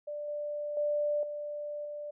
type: tone with level steps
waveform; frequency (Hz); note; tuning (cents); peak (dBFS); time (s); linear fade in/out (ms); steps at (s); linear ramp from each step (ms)
sine; 590; D5; +8; -35 / -33 / -27 / -35 / -37; 0.07-2.11; 10; 0.28 / 0.77 / 1.23 / 1.85; 2
effects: none